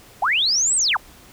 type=linear two-way sweep; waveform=sine; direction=up then down; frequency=659.3 to 8380 to 659.3 Hz; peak=-16 dBFS; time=0.22-0.97 s; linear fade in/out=5 ms; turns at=0.76 s; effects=pink hiss -47 dBFS RMS until 1.32 s